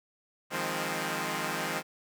5% pulse chord, F minor seventh, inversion third, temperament equal with one note detuned, 155.56 / 174.61 / 205.3 / 261.6 Hz, Eb3 / F3 / Ab3 / C4, 0 / 0 / -20 / 0 cents, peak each -25 dBFS, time 0.5-1.83 s, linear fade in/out 50 ms, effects none

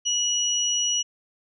sine tone pair together, 2925 / 5850 Hz, F#7 / F#8, -21 / -21 cents, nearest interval octave, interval 1200 cents, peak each -24 dBFS, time 0.05-1.03 s, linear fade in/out 20 ms, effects none

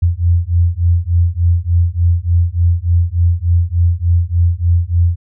sine beating tone pair, 84.6 / 88 Hz, E2 / F2, +45 / +14 cents, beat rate 3.4 Hz, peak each -13 dBFS, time 0.02-5.16 s, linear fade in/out 10 ms, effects none

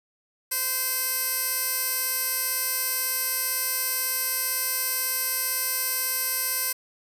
15% pulse tone with band-pass filter, 517 Hz, C5, 21 cents flat, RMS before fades -27 dBFS, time 0.51-6.73 s, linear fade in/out 10 ms, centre 12000 Hz, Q 1.5, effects none

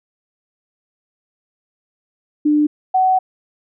sine tone pair in turn, 298.6 / 749.8 Hz, D4 / F#5, +29 / +23 cents, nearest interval octave + major third, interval 1594 cents, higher second, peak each -11 dBFS, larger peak neither, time 2.45-2.67 / 2.94-3.19 s, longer second, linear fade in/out 10 ms, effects none

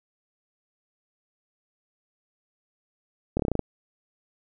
slowing click train, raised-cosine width 2 ms, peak -11 dBFS, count 8, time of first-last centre 3.37-3.593 s, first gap 25 ms, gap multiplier 1.08, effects none

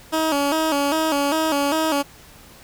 15% pulse tone with vibrato, 300 Hz, D4, 37 cents sharp, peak -12 dBFS, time 0.12-2.03 s, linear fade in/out 20 ms, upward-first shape square, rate 2.5 Hz, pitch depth 100 cents each way, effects pink hiss -46 dBFS RMS until 2.63 s

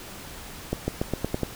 accelerating click train, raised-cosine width 2 ms, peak -11 dBFS, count 7, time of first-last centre 0.73-1.433 s, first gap 150 ms, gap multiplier 0.9, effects pink hiss -41 dBFS RMS until 1.55 s

